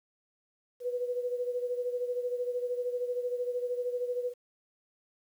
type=beating tone pair; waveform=sine; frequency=490 / 503 Hz; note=B4 / B4; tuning=-14 / +32 cents; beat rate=13 Hz; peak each=-31 / -37 dBFS; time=0.8-4.34 s; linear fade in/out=50 ms; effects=10-bit